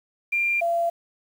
sine tone pair in turn, 2385 / 681 Hz, D7 / F5, +26 / -44 cents, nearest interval octave + minor seventh, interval 2170 cents, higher first, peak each -20 dBFS, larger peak neither, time 0.32-0.61 / 0.61-0.9 s, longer neither, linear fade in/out 10 ms, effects 8-bit

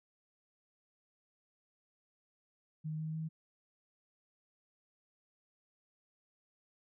sine tone with pitch steps, 155.56 / 157.37 / 159.2 Hz, D#3 / D#3 / D#3, 0 / +20 / +40 cents, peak -36 dBFS, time 2.84-3.29 s, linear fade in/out 20 ms, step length 150 ms, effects none

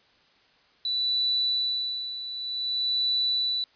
sine tone with tremolo, 3965 Hz, B7, 6 cents sharp, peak -22 dBFS, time 0.85-3.64 s, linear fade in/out 2 ms, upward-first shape sine, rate 0.54 Hz, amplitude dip 70%, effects white hiss -61 dBFS RMS until 3.75 s + resampled to 11025 Hz

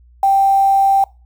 sine tone with quantisation, 784 Hz, G5, in tune, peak -9 dBFS, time 0.23-1.04 s, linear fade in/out 2 ms, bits 6, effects noise-tail reverb RT60 0.3 s tail -23 dB re dry + added 60 Hz sine -44 dBFS peak until 1.25 s

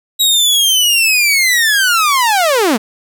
sawtooth linear sweep, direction down, 3856 to 197.9 Hz, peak -6 dBFS, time 0.19-2.78 s, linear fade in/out 20 ms, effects none

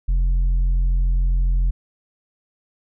sine tone with tanh clipping, 43.65 Hz, F1, in tune, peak -16 dBFS, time 0.08-1.71 s, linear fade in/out 10 ms, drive 4 dB, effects none

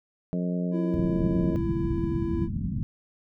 harmonic tone, 88.9 Hz, F2, 31 cents sharp, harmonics 2 / 3 / 4 / 5 / 6 / 7, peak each -26 / -34 / -40 / -38 / -42 / -38 dBFS, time 0.33-1.56 s, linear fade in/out 0 ms
triangle tone with vibrato, 333.9 Hz, E4, 22 cents sharp, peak -26 dBFS, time 0.71-2.49 s, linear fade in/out 50 ms, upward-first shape sine, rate 13 Hz, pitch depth 10 cents each way
white low-pass noise, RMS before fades -29 dBFS, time 0.94-2.83 s, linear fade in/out 0 ms, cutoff 230 Hz, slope 48 dB/octave
effects none

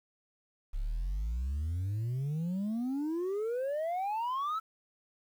sine exponential sweep, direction up, 32.66 to 1338 Hz, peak -28 dBFS, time 0.73-4.6 s, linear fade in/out 20 ms, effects tanh soft clip ceiling -30 dBFS + 10-bit

